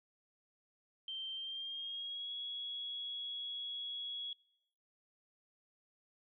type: tone with pitch glide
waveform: sine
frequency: 3136 to 3342 Hz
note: G7 to G#7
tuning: 0 to +10 cents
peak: -40 dBFS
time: 1.08-4.33 s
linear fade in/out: 2 ms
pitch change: +110 cents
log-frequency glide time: 1.34-2.32 s
effects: noise-tail reverb RT60 0.9 s tail -26 dB re dry